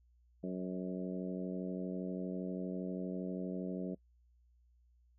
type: harmonic tone with a mistuned harmonic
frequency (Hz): 92.5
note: F#2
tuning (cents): 0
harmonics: 2 / 3 / 4 / 5 / 6 / 7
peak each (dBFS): -39 / -43 / -45 / -47 / -49 / -50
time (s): 0.43-3.95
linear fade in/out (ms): 10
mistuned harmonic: 7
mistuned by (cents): -20
effects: noise-tail reverb RT60 0.1 s tail -23 dB re dry + added 60 Hz sine -65 dBFS peak until 5.18 s